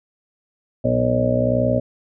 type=harmonic tone with a mistuned harmonic; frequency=61.74 Hz; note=B1; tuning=in tune; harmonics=1 / 2 / 3 / 4 / 5 / 7 / 8 / 9 / 10; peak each=-33 / -22 / -32 / -22 / -33 / -30 / -31 / -21 / -22 dBFS; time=0.84-1.8 s; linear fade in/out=10 ms; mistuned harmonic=2; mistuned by=-62 cents; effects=none